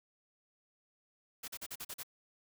white noise bursts, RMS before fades -43 dBFS, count 7, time 1.43-2.033 s, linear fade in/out 10 ms, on 51 ms, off 41 ms, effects none

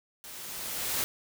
white noise with level ramp, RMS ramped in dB -45 to -29 dBFS, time 0.24-1.04 s, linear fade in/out 0 ms, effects none

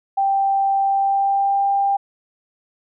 sine tone with pitch glide, 785 to 794.6 Hz, G5 to G5, +2 to +23 cents, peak -15 dBFS, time 0.17-1.97 s, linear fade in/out 10 ms, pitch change +21 cents, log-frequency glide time 0.82-1.65 s, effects none

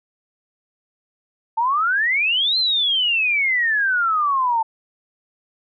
sine exponential two-way sweep, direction up then down, 880 to 4186 to 880 Hz, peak -16 dBFS, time 1.57-4.63 s, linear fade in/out 10 ms, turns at 2.58 s, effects none

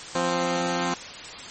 10% pulse tone pair together, 174.6 / 261.6 Hz, F3 / C4, 0 / 0 cents, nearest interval perfect fifth, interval 700 cents, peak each -18 dBFS, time 0.15-0.94 s, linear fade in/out 2 ms, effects white hiss -38 dBFS RMS until 1.5 s + MP3 32 kbps

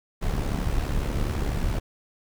brown noise with amplitude modulation, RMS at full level -23 dBFS, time 0.21-1.8 s, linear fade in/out 20 ms, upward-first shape sine, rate 72 Hz, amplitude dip 60%, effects none

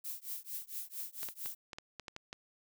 violet noise with tremolo, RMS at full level -39 dBFS, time 0.04-1.55 s, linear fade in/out 10 ms, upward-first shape triangle, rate 4.4 Hz, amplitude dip 100%
clicks, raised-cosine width 0.2 ms, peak -26 dBFS, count 9, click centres 1.231 / 1.287 / 1.459 / 1.732 / 1.785 / 1.997 / 2.082 / 2.164 / 2.329 s
effects none

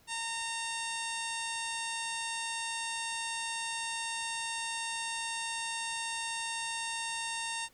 harmonic tone with a mistuned harmonic, 916 Hz, A#5, 31 cents flat, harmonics 1 / 2 / 3 / 4 / 5 / 6 / 7 / 8 / 9 / 10, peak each -40 / -42 / -41 / -42 / -47 / -47 / -48 / -49 / -45 / -44 dBFS, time 0.07-7.69 s, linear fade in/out 50 ms, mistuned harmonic 8, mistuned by +29 cents, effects pink hiss -64 dBFS RMS until 7.73 s

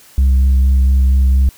sine tone with vibrato, 66 Hz, C2, 16 cents sharp, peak -5 dBFS, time 0.18-1.49 s, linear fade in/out 0 ms, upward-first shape sine, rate 4.3 Hz, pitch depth 17 cents each way, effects tanh soft clip ceiling -7 dBFS + white hiss -44 dBFS RMS until 1.57 s

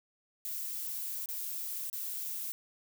violet noise with dropouts, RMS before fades -38 dBFS, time 0.45-2.52 s, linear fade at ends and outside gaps 0 ms, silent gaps 1.258-1.288 / 1.899-1.929 s, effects none

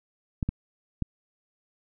clicks, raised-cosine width 5 ms, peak -14 dBFS, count 3, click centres 0.428 / 0.49 / 1.023 s, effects none

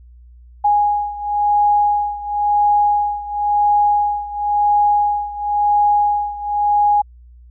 sine beating tone pair, 826 / 826.96 Hz, G#5 / G#5, -10 / -8 cents, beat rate 0.96 Hz, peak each -15 / -18 dBFS, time 0.64-7.02 s, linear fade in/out 10 ms, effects added 60 Hz sine -40 dBFS peak until 7.5 s

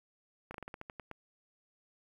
slowing click train, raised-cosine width 0.5 ms, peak -28 dBFS, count 10, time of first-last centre 0.51-1.113 s, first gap 33 ms, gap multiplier 1.17, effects 10-bit

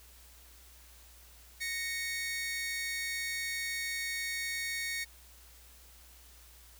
sawtooth tone pair together, 1860.8 / 2217 Hz, A#6 / C#7, -4 / 0 cents, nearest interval minor third, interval 304 cents, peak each -34 / -33 dBFS, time 1.6-5.05 s, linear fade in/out 20 ms, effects added 60 Hz sine -57 dBFS peak until 6.79 s + white hiss -58 dBFS RMS until 6.79 s

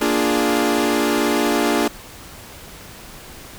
sawtooth chord, Bb dominant seventh, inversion none, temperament equal, 233.1 / 293.7 / 349.2 / 415.3 Hz, Bb3 / D4 / F4 / Ab4, 0 / 0 / 0 / 0 cents, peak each -19 / -16 / -19 / -19 dBFS, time 0.01-1.88 s, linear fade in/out 5 ms, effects pink hiss -39 dBFS RMS until 3.58 s

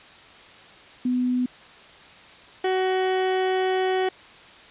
sine / 30% pulse tone pair in turn, 249.9 / 374.4 Hz, B3 / F#4, +21 / +20 cents, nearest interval perfect fifth, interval 699 cents, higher second, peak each -20 / -18 dBFS, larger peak second, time 1.05-1.46 / 2.64-4.09 s, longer second, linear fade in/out 5 ms, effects white hiss -47 dBFS RMS until 4.7 s + resampled to 8000 Hz

